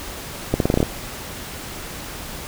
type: accelerating click train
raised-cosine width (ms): 2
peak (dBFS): -3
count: 8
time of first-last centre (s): 0.54-0.829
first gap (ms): 62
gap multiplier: 0.86
effects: pink hiss -33 dBFS RMS until 2.47 s